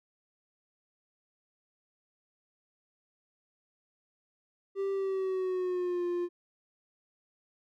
triangle tone with pitch glide, 391.8 to 351.1 Hz, G4 to F4, -1 to +9 cents, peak -27 dBFS, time 4.75-6.29 s, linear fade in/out 50 ms, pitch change -190 cents, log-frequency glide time 4.92-6.05 s, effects none

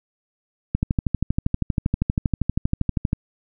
click train, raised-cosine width 5 ms, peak -7 dBFS, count 31, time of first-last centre 0.75-3.131 s, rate 12.6 Hz, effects none

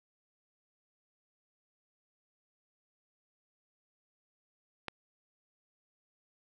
click, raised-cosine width 0.3 ms, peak -20 dBFS, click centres 4.883 s, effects none

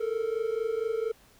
triangle tone pair together, 436.9 / 461.2 Hz, A4 / A#4, -12 / -19 cents, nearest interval minor second, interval 93 cents, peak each -28 dBFS, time 0-1.12 s, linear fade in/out 10 ms, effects pink hiss -59 dBFS RMS until 1.39 s

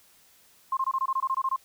sine tone bursts, 1062 Hz, C6, 25 cents sharp, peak -23 dBFS, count 12, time 0.72-1.562 s, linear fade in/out 5 ms, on 50 ms, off 22 ms, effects white hiss -59 dBFS RMS until 1.64 s

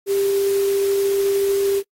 sine tone in noise, 395.9 Hz, G4, 17 cents sharp, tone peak -16 dBFS, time 0.06-1.83 s, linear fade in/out 50 ms, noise white, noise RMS -33 dBFS, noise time 0.06-1.83 s, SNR +14 dB, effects noise-tail reverb RT60 0.1 s tail -26 dB re dry + AAC 48 kbps

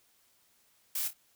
blue noise with echo, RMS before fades -33 dBFS, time 0.95-1.08 s, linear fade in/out 5 ms, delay 27 ms, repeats 2, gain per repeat -10 dB, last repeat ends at 1.134 s, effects white hiss -68 dBFS RMS until 1.35 s

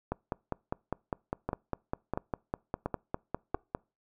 two click trains, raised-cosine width 1 ms, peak -17 / -17 dBFS, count 4 / 19, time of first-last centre 1.49-3.545 / 0.12-3.749 s, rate 1.46 / 4.96 Hz, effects noise-tail reverb RT60 0.3 s tail -26 dB re dry

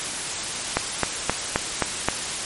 click train, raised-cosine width 0.5 ms, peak -3 dBFS, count 6, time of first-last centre 0.77-2.086 s, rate 3.8 Hz, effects white hiss -28 dBFS RMS until 2.45 s + MP3 48 kbps

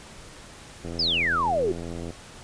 click train, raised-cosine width 2 ms, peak -22 dBFS, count 107, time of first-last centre 0.85-2.104 s, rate 84.5 Hz
sine exponential sweep, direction down, 5320 to 349.2 Hz, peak -21 dBFS, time 0.99-1.72 s, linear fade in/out 5 ms
effects pink hiss -45 dBFS RMS until 2.43 s + resampled to 22050 Hz

